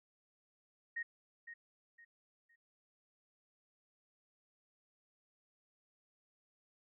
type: tone with echo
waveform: sine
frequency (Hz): 1864.7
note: A#6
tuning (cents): 0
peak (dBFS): -37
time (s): 0.96-1.03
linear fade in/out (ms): 10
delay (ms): 510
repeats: 3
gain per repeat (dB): -10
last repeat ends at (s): 2.56
effects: none